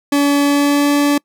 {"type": "tone with pitch glide", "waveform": "40% pulse", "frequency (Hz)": [285.2, 288.2], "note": ["C#4", "D4"], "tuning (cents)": [49, -33], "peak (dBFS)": -10, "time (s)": [0.12, 1.18], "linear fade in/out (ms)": 5, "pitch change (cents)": 18, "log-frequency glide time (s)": [0.43, 0.91], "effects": ["noise-tail reverb RT60 0.1 s tail -26 dB re dry"]}